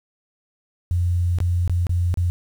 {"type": "tone with dropouts", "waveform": "sine", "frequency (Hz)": 87.9, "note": "F2", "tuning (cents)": 12, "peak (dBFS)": -17, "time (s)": [0.91, 2.3], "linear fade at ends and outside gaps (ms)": 0, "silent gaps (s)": [[1.386, 1.403], [1.677, 1.696], [1.868, 1.894], [2.141, 2.173]], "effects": ["8-bit"]}